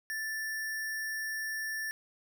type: tone with sample-and-hold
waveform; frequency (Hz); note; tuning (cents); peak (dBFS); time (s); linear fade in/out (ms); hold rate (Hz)
sine; 1760; A6; 0; -33; 0.1-1.91; 0; 7350
effects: none